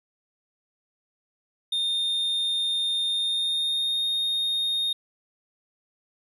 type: tone with pitch glide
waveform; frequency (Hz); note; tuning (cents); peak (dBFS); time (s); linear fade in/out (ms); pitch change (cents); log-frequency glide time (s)
triangle; 3646 to 3695; A#7 to A#7; -39 to -16; -22; 1.72-4.93; 5; +23; 3.08-4.08
effects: none